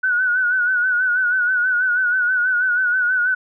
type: tone with vibrato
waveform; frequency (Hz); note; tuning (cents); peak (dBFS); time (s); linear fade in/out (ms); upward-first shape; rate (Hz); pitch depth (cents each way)
sine; 1480; F#6; 0; -15; 0.03-3.35; 10; sine; 6.2; 60
effects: none